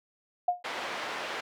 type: tone with exponential decay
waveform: sine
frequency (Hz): 713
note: F5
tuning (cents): +36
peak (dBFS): -19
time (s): 0.48-0.63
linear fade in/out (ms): 5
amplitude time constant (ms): 31
type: band-pass noise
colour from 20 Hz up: pink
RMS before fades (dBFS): -36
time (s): 0.64-1.41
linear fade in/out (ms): 10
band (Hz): 550 to 3100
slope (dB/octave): 12
effects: none